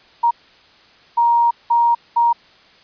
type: tone bursts at uneven times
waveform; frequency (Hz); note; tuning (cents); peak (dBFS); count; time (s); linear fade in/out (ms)
sine; 940; A#5; +14; -11; 4; 0.23-0.31 / 1.17-1.51 / 1.7-1.95 / 2.16-2.33; 10
effects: white hiss -49 dBFS RMS until 2.83 s + resampled to 11025 Hz